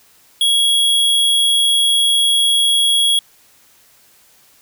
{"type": "tone", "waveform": "square", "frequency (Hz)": 3322, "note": "G#7", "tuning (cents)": 0, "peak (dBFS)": -12, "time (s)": [0.41, 3.19], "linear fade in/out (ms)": 2, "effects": ["white hiss -51 dBFS RMS until 4.61 s"]}